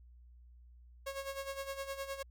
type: tone with tremolo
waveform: sawtooth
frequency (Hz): 547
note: C#5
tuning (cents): -23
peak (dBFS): -33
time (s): 1.06-2.23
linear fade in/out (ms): 10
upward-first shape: sine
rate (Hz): 9.7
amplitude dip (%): 70
effects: added 60 Hz sine -55 dBFS peak until 2.3 s